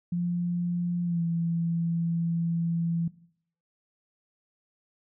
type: tone with pitch glide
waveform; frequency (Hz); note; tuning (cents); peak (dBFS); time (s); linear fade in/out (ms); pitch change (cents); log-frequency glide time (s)
sine; 174.61 to 167.88; F3 to E3; 0 to +32; -25; 0.12-3.08; 5; -68; 1.04-1.21
effects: noise-tail reverb RT60 0.6 s tail -18 dB re dry